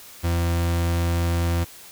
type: tone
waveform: 40% pulse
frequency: 85.2 Hz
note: F2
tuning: 42 cents flat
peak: -19 dBFS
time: 0.23-1.65 s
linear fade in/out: 20 ms
effects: white hiss -44 dBFS RMS until 1.91 s